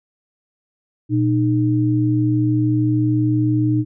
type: tone pair together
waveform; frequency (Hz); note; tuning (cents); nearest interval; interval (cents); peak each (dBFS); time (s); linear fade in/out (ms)
sine; 119.7 / 306.6; A#2 / D#4; +46 / -25; octave + major third; 1629; -17; 1.09-3.85; 50
effects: none